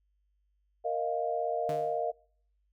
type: chord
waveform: sine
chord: Bb suspended fourth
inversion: none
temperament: equal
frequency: 466.2 / 622.3 / 698.5 Hz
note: Bb4 / Eb5 / F5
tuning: 0 / 0 / 0 cents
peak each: -34 / -33 / -32 dBFS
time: 0.84-2.12 s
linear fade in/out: 20 ms
type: tone with exponential decay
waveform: sawtooth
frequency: 149.5 Hz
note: D3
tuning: 31 cents sharp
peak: -32 dBFS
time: 1.69-2.08 s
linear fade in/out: 2 ms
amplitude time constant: 83 ms
effects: noise-tail reverb RT60 0.6 s tail -26 dB re dry + added 50 Hz sine -70 dBFS peak until 2.72 s